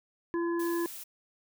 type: harmonic tone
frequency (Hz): 339.9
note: F4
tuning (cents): -47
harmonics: 1 / 3 / 5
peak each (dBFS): -28 / -38 / -42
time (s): 0.34-0.86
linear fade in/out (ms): 0
type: noise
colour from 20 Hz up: blue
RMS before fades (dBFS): -43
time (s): 0.59-1.04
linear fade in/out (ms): 10
effects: none